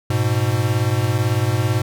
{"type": "beating tone pair", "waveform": "square", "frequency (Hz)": [104.3, 122.3], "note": ["G#2", "B2"], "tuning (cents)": [8, -16], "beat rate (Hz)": 18, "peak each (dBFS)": -20, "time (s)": [0.1, 1.82], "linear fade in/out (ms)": 5, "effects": []}